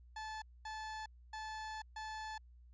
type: tone bursts at uneven times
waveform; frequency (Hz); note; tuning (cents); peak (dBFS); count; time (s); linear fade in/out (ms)
30% pulse; 869; A5; -22; -40; 4; 0.16-0.42 / 0.65-1.06 / 1.33-1.82 / 1.96-2.38; 5
effects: added 60 Hz sine -57 dBFS peak until 2.73 s + resampled to 16000 Hz